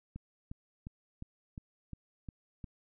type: click train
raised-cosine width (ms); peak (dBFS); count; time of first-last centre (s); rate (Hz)
5; -30; 8; 0.16-2.642; 2.82
effects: none